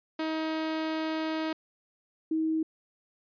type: tone pair in turn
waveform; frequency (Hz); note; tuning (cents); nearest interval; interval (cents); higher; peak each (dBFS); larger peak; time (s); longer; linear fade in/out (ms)
sawtooth / sine; 316.8 / 318.1; D#4 / D#4; +31 / +38; unison; 7; second; -25; neither; 0.19-1.53 / 2.31-2.63; first; 5
effects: resampled to 11025 Hz